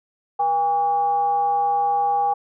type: tone with frequency modulation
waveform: sine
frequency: 810 Hz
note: G#5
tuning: 43 cents flat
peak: -17 dBFS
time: 0.39-2.34 s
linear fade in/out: 10 ms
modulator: 329 Hz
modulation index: 0.36
effects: none